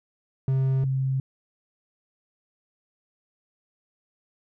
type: tone pair in turn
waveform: triangle / sine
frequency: 133 / 133 Hz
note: C3 / C3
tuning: +29 / +29 cents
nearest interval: unison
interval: 0 cents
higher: neither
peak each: -18 / -22 dBFS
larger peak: first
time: 0.48-0.84 / 0.84-1.2 s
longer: neither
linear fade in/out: 2 ms
effects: none